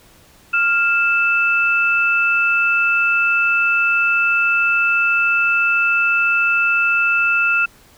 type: tone pair together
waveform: sine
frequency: 1396.9 / 2637 Hz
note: F6 / E7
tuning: 0 / 0 cents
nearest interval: major seventh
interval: 1100 cents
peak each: -16 dBFS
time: 0.53-7.66 s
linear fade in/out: 10 ms
effects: pink hiss -49 dBFS RMS until 7.97 s